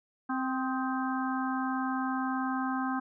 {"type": "harmonic tone with a mistuned harmonic", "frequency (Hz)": 261.6, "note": "C4", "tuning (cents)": 0, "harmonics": [1, 3, 4, 5, 6], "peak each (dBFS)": [-31, -36, -37, -38, -39], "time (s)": [0.29, 3], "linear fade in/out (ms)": 10, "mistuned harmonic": 5, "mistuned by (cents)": -57, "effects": []}